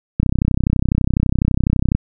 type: click train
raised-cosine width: 5 ms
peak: -3 dBFS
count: 57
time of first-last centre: 0.2-1.95 s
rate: 32 Hz
effects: none